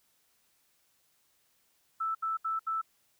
sine tone bursts, 1318.5 Hz, E6, in tune, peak -29 dBFS, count 4, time 2-2.816 s, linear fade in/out 10 ms, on 150 ms, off 72 ms, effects white hiss -71 dBFS RMS until 3.19 s

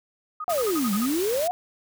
sine tone bursts, 1244.5 Hz, D#6, in tune, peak -29 dBFS, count 8, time 0.4-1.059 s, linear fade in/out 5 ms, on 43 ms, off 45 ms
sine exponential two-way sweep, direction down then up, 743 to 191.7 to 743 Hz, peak -22 dBFS, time 0.48-1.51 s, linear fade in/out 0 ms, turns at 0.93 s
white noise, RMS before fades -33 dBFS, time 0.49-1.48 s, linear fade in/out 10 ms
effects none

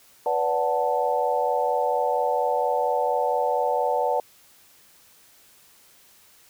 sine chord, B minor seventh, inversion none, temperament equal with one note detuned, 493.9 / 578.2 / 740 / 880 Hz, B4 / D5 / F#5 / A5, 0 / -27 / 0 / 0 cents, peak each -26 dBFS, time 0.26-4.2 s, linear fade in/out 2 ms, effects white hiss -55 dBFS RMS until 6.49 s

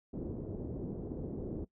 white low-pass noise, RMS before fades -40 dBFS, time 0.13-1.65 s, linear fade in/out 10 ms, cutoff 400 Hz, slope 24 dB/octave, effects noise-tail reverb RT60 0.1 s tail -20 dB re dry

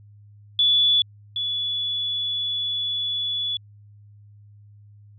sine tone pair in turn, 3440 / 3424 Hz, A7 / A7, -40 / -48 cents, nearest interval unison, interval 8 cents, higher first, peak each -15 / -23 dBFS, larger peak first, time 0.59-1.02 / 1.36-3.57 s, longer second, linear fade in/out 2 ms, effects added 103 Hz sine -46 dBFS peak until 5.18 s

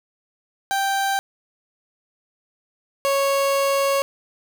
30% pulse tone pair in turn, 784 / 552.5 Hz, G5 / C#5, 0 / -6 cents, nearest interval tritone, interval 606 cents, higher first, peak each -17 / -15 dBFS, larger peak second, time 0.71-1.19 / 3.05-4.02 s, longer second, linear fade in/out 0 ms, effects none

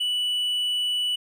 triangle tone, 2960 Hz, F#7, in tune, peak -21 dBFS, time 0-1.16 s, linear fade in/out 10 ms, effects none

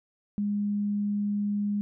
sine tone, 205.2 Hz, G#3, 21 cents flat, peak -25 dBFS, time 0.38-1.81 s, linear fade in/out 0 ms, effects none

